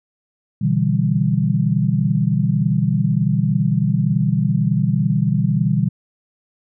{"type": "chord", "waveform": "sine", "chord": "E minor seventh", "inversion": "second", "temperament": "equal", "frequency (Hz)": [123.47, 146.83, 164.81, 196], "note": ["B2", "D3", "E3", "G3"], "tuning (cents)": [0, 0, 0, 0], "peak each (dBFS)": -20, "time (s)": [0.61, 5.89], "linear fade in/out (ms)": 10, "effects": []}